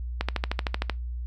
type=click train; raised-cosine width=0.3 ms; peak=-10 dBFS; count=10; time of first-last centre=0.21-0.897 s; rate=13.1 Hz; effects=noise-tail reverb RT60 0.2 s tail -22 dB re dry + added 60 Hz sine -30 dBFS peak until 1.26 s